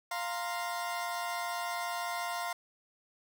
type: chord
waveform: 30% pulse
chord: F suspended fourth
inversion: none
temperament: equal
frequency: 698.5 / 932.3 / 1046.5 Hz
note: F5 / Bb5 / C6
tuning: 0 / 0 / 0 cents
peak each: -34 / -38 / -36 dBFS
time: 0.11-2.53 s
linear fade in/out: 5 ms
effects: none